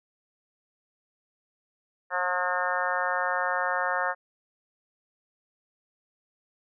harmonic tone, 180 Hz, F#3, 47 cents flat, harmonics 3 / 4 / 5 / 6 / 7 / 8 / 9 / 10, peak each -33 / -33 / -33 / -33 / -33 / -33 / -33 / -33 dBFS, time 2.1-4.15 s, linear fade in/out 50 ms, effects none

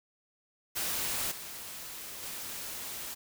white noise with level steps, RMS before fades -33 / -43 / -40 dBFS, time 0.75-3.15 s, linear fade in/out 20 ms, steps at 1.31 / 2.22 s, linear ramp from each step 10 ms, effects none

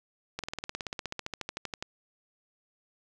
slowing click train, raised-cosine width 0.2 ms, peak -17 dBFS, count 23, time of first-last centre 0.39-1.825 s, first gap 47 ms, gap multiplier 1.03, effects none

